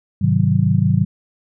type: chord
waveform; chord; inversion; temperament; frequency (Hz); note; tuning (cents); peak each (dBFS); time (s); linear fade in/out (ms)
sine; Ab dominant seventh; none; just; 103.83 / 129.78 / 155.74 / 186.89; Ab2 / C3 / Eb3 / Gb3; 0 / -14 / +2 / +18; -18; 0.21-1.05; 10
effects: none